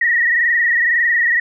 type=tone with frequency modulation; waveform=sine; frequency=1891 Hz; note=A#6; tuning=24 cents sharp; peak=-12 dBFS; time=0.01-1.4 s; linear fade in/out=5 ms; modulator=21.9 Hz; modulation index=3.1; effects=none